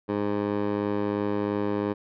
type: tone with band-pass filter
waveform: 15% pulse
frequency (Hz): 102.9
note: G#2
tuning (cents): -16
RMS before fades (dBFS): -27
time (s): 0.08-1.94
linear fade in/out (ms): 20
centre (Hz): 510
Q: 0.98
effects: resampled to 11025 Hz